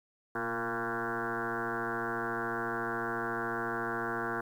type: tone with frequency modulation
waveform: sine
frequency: 919 Hz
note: A#5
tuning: 25 cents flat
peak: -31 dBFS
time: 0.35-4.41 s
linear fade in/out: 5 ms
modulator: 114 Hz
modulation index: 6.2
effects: 10-bit